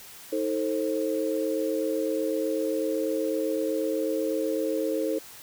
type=chord; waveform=sine; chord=A diminished; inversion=second; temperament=just; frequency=316.8 / 440 / 528 Hz; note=Eb4 / A4 / C5; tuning=+31 / 0 / +16 cents; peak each=-29 dBFS; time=0.32-5.19 s; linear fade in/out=10 ms; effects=white hiss -46 dBFS RMS until 5.42 s